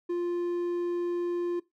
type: tone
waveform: triangle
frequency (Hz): 349.2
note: F4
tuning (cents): 0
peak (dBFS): -25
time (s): 0.09-1.6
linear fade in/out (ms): 10
effects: noise-tail reverb RT60 0.2 s tail -20 dB re dry